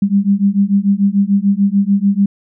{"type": "beating tone pair", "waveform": "sine", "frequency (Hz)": [196, 202.8], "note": ["G3", "G#3"], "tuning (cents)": [0, -41], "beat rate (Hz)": 6.8, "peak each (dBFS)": -13, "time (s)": [0.02, 2.26], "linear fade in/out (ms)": 5, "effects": []}